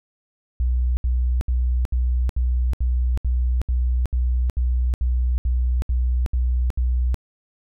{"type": "tone bursts", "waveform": "sine", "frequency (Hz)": 61.74, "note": "B1", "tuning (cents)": 0, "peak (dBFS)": -17, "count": 15, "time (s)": [0.6, 7.144], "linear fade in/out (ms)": 0, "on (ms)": 370, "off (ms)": 71, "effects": []}